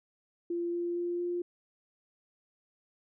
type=tone with pitch steps; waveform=sine; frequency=344.2 / 346.4 / 348.6 / 350.8 Hz; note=F4 / F4 / F4 / F4; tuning=-25 / -14 / -3 / +8 cents; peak=-30 dBFS; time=0.5-1.42 s; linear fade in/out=5 ms; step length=230 ms; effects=none